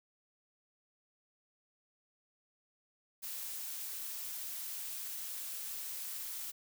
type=noise; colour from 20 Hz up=blue; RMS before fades=-42 dBFS; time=3.22-6.52 s; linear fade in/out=20 ms; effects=none